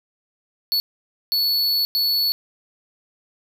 square tone bursts at uneven times, 4423 Hz, C#8, 5 cents flat, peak -18 dBFS, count 3, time 0.72-0.8 / 1.32-1.85 / 1.95-2.32 s, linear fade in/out 0 ms, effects none

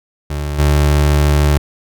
30% pulse tone with level steps, 73.42 Hz, D2, in tune, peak -16 / -7 dBFS, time 0.3-1.58 s, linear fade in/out 5 ms, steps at 0.58 s, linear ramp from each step 20 ms, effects none

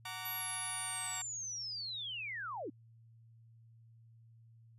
15% pulse chord, Gb augmented, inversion none, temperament just, 740 / 925 / 1156.2 Hz, Gb5 / Bb5 / D6, 0 / -14 / -27 cents, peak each -40 dBFS, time 0.05-1.22 s, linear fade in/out 5 ms
sine linear sweep, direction down, 12000 to 240.7 Hz, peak -39 dBFS, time 0.25-2.7 s, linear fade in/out 5 ms
effects added 114 Hz sine -58 dBFS peak until 4.78 s + resampled to 32000 Hz

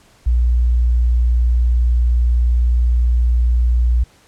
sine tone, 59.8 Hz, A#1, 45 cents sharp, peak -11 dBFS, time 0.26-4.04 s, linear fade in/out 10 ms, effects pink hiss -51 dBFS RMS until 4.27 s + low-pass 10000 Hz 12 dB/octave

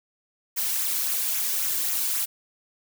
blue noise with flanger, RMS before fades -26 dBFS, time 0.56-2.26 s, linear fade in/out 20 ms, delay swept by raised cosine 0.21 to 1.61 ms, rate 3.7 Hz, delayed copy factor -0.5, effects none

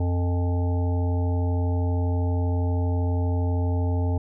harmonic tone with a mistuned harmonic, 88.2 Hz, F2, 18 cents sharp, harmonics 1 / 3 / 5 / 7 / 9 / 10, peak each -21 / -31 / -35 / -38 / -40 / -41 dBFS, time 0-4.18 s, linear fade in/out 5 ms, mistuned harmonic 10, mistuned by -31 cents, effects none

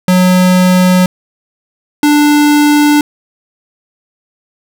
square tone pair in turn, 182.8 / 294.8 Hz, F#3 / D4, -21 / +7 cents, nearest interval minor sixth, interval 828 cents, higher second, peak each -6 dBFS, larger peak neither, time 0.08-1.06 / 2.03-3.01 s, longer neither, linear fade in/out 2 ms, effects none

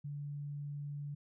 sine tone, 144.6 Hz, D3, 27 cents flat, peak -39 dBFS, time 0.04-1.15 s, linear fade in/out 10 ms, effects none

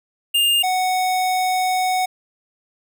square tone pair in turn, 2813 / 741.2 Hz, F7 / F#5, +12 / +3 cents, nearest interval octave + major seventh, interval 2309 cents, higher first, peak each -15 / -18 dBFS, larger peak first, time 0.34-0.63 / 0.63-2.06 s, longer second, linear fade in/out 10 ms, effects none

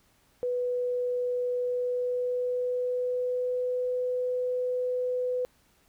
sine tone with pitch glide, 493.9 to 500.2 Hz, B4 to B4, 0 to +22 cents, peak -26 dBFS, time 0.43-5.45 s, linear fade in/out 0 ms, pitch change +22 cents, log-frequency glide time 1.59-3.92 s, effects pink hiss -65 dBFS RMS until 5.88 s

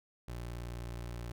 25% pulse tone, 59.2 Hz, A#1, 27 cents sharp, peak -36 dBFS, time 0.28-1.32 s, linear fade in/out 5 ms, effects none

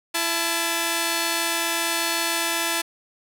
5% pulse tone pair together, 334.7 / 870 Hz, E4 / A5, +26 / -20 cents, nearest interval octave + perfect fourth, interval 1654 cents, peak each -13 dBFS, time 0.14-2.82 s, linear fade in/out 10 ms, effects none

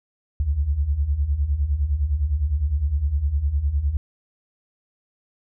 sine beating tone pair, 65.41 / 75.21 Hz, C2 / D2, 0 / +42 cents, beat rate 9.8 Hz, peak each -25 / -20 dBFS, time 0.4-3.97 s, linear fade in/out 0 ms, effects none

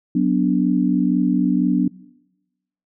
sine chord, B minor, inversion second, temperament equal with one note detuned, 185 / 246.9 / 291.1 Hz, F#3 / B3 / D4, 0 / 0 / -15 cents, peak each -19 dBFS, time 0.15-1.88 s, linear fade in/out 5 ms, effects noise-tail reverb RT60 1.0 s tail -22 dB re dry

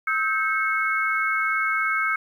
sine tone cluster, 1286 / 1569 / 2189 Hz, E6 / G6 / C#7, -43 / +1 / -22 cents, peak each -25 dBFS, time 0.07-2.16 s, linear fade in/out 5 ms, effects 9-bit

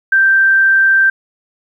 sine tone, 1568 Hz, G6, in tune, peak -7 dBFS, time 0.12-1.1 s, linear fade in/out 5 ms, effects 8-bit

